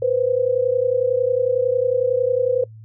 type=tone pair together; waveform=sine; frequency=487.5 / 518.5 Hz; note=B4 / C5; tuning=-23 / -16 cents; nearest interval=minor second; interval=107 cents; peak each=-19 dBFS; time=0.02-2.64 s; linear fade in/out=5 ms; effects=noise-tail reverb RT60 0.1 s tail -23 dB re dry + added 110 Hz sine -38 dBFS peak until 2.84 s